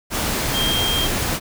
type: tone in noise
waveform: sine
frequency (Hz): 3204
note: G7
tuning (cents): +37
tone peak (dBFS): -20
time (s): 0.52-1.09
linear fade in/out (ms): 50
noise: pink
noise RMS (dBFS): -22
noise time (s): 0.1-1.4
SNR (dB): -1
effects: none